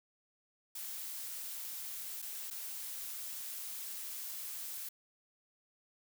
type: noise with dropouts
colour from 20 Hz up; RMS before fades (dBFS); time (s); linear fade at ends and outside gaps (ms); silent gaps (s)
blue; -43; 0.75-4.89; 5; 2.219-2.223 / 2.503-2.509
effects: none